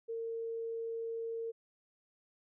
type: tone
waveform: sine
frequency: 456.7 Hz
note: A#4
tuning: 36 cents flat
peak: -36 dBFS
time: 0.08-1.52 s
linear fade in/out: 20 ms
effects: none